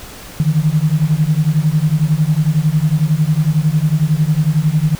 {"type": "beating tone pair", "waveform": "sine", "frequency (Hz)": [149, 160], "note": ["D3", "D#3"], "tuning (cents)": [25, 49], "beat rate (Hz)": 11, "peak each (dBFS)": -14, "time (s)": [0.4, 4.95], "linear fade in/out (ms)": 0, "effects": ["pink hiss -34 dBFS RMS until 4.99 s"]}